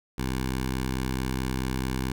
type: tone with notch filter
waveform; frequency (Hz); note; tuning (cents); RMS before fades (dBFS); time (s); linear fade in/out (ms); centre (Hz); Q
10% pulse; 64.6; C2; -21; -29; 0.18-2.12; 5; 570; 1.4
effects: none